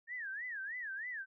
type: tone with vibrato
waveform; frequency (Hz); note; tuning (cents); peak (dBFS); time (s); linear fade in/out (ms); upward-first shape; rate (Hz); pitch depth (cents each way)
sine; 1763; A6; +3; -39; 0.07-1.26; 50; sine; 3.2; 230
effects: none